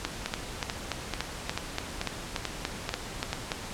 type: two click trains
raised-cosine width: 0.2 ms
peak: -12 / -11 dBFS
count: 8 / 13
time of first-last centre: 0.26-3.33 / 0.05-3.518 s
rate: 2.28 / 3.46 Hz
effects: pink hiss -39 dBFS RMS until 3.73 s + low-pass 9000 Hz 12 dB/octave